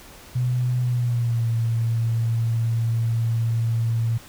sine tone with pitch glide, 124.5 to 114.83 Hz, B2 to A#2, +14 to -26 cents, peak -19 dBFS, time 0.35-4.18 s, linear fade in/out 10 ms, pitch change -140 cents, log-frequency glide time 0.8-1.5 s, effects pink hiss -45 dBFS RMS until 4.28 s

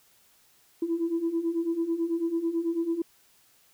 sine beating tone pair, 327.6 / 336.7 Hz, E4 / E4, -11 / +37 cents, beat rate 9.1 Hz, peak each -30 / -26 dBFS, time 0.82-3.02 s, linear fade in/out 5 ms, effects tanh soft clip ceiling -19 dBFS + white hiss -62 dBFS RMS until 3.73 s

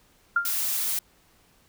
sine tone with exponential decay, 1396.9 Hz, F6, in tune, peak -16 dBFS, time 0.36-0.55 s, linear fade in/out 5 ms, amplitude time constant 40 ms
blue noise, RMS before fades -27 dBFS, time 0.45-0.99 s, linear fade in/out 2 ms
effects pink hiss -61 dBFS RMS until 1.68 s

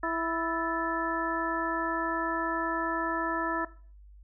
harmonic tone with a mistuned harmonic, 329.6 Hz, E4, in tune, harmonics 1 / 2 / 3 / 4 / 5, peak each -34 / -34 / -34 / -34 / -34 dBFS, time 0.03-3.65 s, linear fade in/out 5 ms, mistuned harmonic 5, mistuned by +100 cents, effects noise-tail reverb RT60 0.4 s tail -17 dB re dry + added 50 Hz sine -49 dBFS peak until 4.23 s

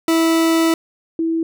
40% pulse / sine tone pair in turn, 327.5 / 327.5 Hz, E4 / E4, -11 / -11 cents, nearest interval unison, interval 0 cents, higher neither, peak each -12 / -16 dBFS, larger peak first, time 0.08-0.74 / 1.19-1.43 s, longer first, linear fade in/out 2 ms, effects none

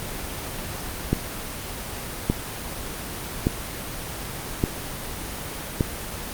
click train, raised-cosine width 3 ms, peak -6 dBFS, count 5, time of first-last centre 1.13-5.808 s, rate 0.855 Hz, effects pink hiss -32 dBFS RMS until 6.33 s + Opus 24 kbps

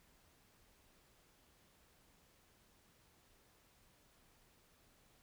silence, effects pink hiss -70 dBFS RMS until 5.22 s

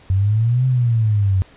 sine exponential two-way sweep, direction up then down, 92.5 to 130.81 to 92.5 Hz, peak -13 dBFS, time 0.1-1.42 s, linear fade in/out 0 ms, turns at 0.66 s, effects pink hiss -48 dBFS RMS until 1.56 s + resampled to 8000 Hz

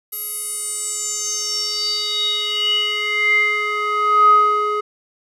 square tone with band-pass filter sweep, 419.6 Hz, G#4, 18 cents sharp, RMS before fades -19 dBFS, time 0.12-4.81 s, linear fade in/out 10 ms, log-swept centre 12000 to 950 Hz, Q 8.1, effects none

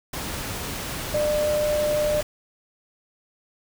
sine tone in noise, 599 Hz, D5, 34 cents sharp, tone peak -20 dBFS, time 1.14-2.21 s, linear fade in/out 5 ms, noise pink, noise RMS -31 dBFS, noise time 0.13-2.23 s, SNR +8 dB, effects none

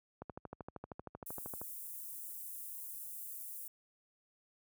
click train, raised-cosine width 1 ms, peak -30 dBFS, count 19, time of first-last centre 0.22-1.615 s, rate 12.9 Hz
white high-pass noise, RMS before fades -46 dBFS, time 1.26-3.68 s, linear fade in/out 5 ms, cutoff 9400 Hz, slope 24 dB/octave
effects high-pass 60 Hz 12 dB/octave

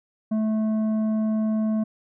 triangle tone with tanh clipping, 217.6 Hz, A3, 19 cents flat, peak -22 dBFS, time 0.31-1.84 s, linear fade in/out 10 ms, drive 12 dB, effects none

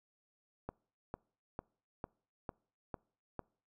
click train, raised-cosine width 1 ms, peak -26 dBFS, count 7, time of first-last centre 0.69-3.393 s, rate 2.22 Hz, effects noise-tail reverb RT60 0.5 s tail -26 dB re dry

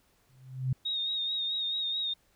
sine tone with exponential growth, 130 Hz, C3, 11 cents flat, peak -23 dBFS, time 0.29-0.73 s, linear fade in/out 5 ms, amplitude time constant 94 ms
sine tone with vibrato, 3729 Hz, A#7, in tune, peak -29 dBFS, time 0.85-2.14 s, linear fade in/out 10 ms, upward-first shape sine, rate 4.6 Hz, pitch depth 41 cents each way
effects pink hiss -68 dBFS RMS until 2.35 s

